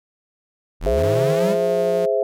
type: linear sweep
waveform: square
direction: up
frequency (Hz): 34.65 to 209.5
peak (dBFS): -22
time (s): 0.8-1.56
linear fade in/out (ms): 50
type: chord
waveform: sine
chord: Ab augmented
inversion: none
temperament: equal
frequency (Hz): 415.3 / 523.3 / 659.3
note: Ab4 / C5 / E5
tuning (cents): 0 / 0 / 0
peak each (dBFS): -21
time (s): 0.86-2.23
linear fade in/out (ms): 2
type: tone with pitch glide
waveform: sawtooth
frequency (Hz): 160 to 178.56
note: D#3 to F3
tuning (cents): +49 to +39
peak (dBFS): -24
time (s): 0.97-2.06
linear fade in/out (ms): 10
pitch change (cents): +190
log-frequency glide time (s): 1.19-1.63
effects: none